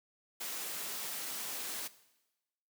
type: noise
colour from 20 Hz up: white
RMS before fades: -40 dBFS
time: 0.4-1.88 s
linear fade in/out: 10 ms
effects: noise-tail reverb RT60 1.0 s tail -17 dB re dry + high-pass 200 Hz 12 dB/octave